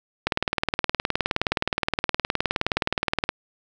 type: click train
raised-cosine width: 0.3 ms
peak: -5 dBFS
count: 59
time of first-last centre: 0.27-3.291 s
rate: 19.2 Hz
effects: none